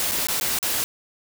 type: noise with dropouts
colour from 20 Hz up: white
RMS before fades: -24 dBFS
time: 0-0.84 s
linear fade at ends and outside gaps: 0 ms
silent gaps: 0.112-0.118 / 0.27-0.285 / 0.399-0.411 / 0.588-0.628 s
effects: none